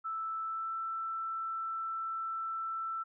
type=tone with pitch glide; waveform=sine; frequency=1318.5 to 1330.7 Hz; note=E6 to E6; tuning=0 to +16 cents; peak=-34 dBFS; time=0.04-3.04 s; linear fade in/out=20 ms; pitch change=+16 cents; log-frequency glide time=0.44-0.74 s; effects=none